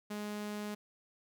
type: tone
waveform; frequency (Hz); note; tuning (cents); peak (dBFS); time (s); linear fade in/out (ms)
sawtooth; 208.6; G#3; +8; -34; 0.1-0.75; 10
effects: none